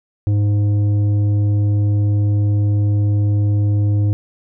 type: tone with tanh clipping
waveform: sine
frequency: 103 Hz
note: G#2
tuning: 14 cents flat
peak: -14 dBFS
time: 0.27-4.13 s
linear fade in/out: 0 ms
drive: 8 dB
effects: none